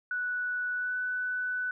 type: tone with pitch glide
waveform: sine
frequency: 1478 to 1494.3 Hz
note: F#6 to F#6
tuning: -2 to +17 cents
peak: -29 dBFS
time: 0.11-1.71 s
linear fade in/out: 2 ms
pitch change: +19 cents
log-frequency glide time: 0.75-0.95 s
effects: none